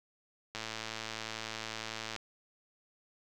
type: click train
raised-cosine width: 0.2 ms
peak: -21 dBFS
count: 180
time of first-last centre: 0.55-2.163 s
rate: 111 Hz
effects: none